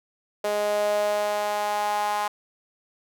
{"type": "tone with high-pass filter sweep", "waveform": "sawtooth", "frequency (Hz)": 207.7, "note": "G#3", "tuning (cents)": 0, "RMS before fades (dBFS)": -25, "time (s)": [0.44, 2.28], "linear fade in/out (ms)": 5, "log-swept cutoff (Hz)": [540, 900], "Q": 5.2, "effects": []}